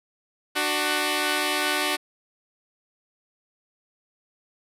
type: tone pair together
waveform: 5% pulse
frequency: 297.8 / 372.9 Hz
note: D4 / F#4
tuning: +24 / +14 cents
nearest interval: major third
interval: 390 cents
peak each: -14 dBFS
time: 0.55-1.97 s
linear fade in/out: 20 ms
effects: resampled to 32000 Hz